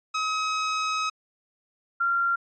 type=tone pair in turn; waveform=sawtooth / sine; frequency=1273 / 1381.5 Hz; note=D#6 / F6; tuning=+39 / -19 cents; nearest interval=minor second; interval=142 cents; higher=second; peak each=-21 dBFS; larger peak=neither; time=0.14-1.1 / 2-2.36 s; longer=first; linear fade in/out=10 ms; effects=resampled to 16000 Hz